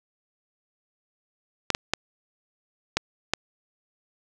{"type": "clicks", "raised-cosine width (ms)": 0.2, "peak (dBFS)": -4, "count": 5, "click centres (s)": [1.703, 1.749, 1.936, 2.97, 3.336], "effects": []}